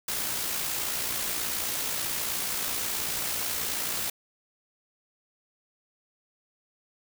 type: noise with amplitude modulation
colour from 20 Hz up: white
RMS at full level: -29 dBFS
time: 0.08-4.1 s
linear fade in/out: 5 ms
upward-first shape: sine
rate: 58.6 Hz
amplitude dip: 35%
effects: none